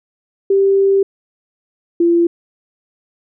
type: tone pair in turn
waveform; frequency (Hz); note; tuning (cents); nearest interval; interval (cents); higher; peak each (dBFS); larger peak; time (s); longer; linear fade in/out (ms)
sine; 392 / 341.1; G4 / F4; 0 / -41; major second; 241; first; -9; neither; 0.5-1.03 / 2-2.27; first; 5
effects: none